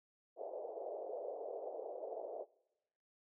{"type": "band-pass noise", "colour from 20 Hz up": "white", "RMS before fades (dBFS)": -45, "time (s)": [0.36, 2.46], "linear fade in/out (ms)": 50, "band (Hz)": [410, 680], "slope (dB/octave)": 48, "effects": ["noise-tail reverb RT60 1.0 s tail -24 dB re dry"]}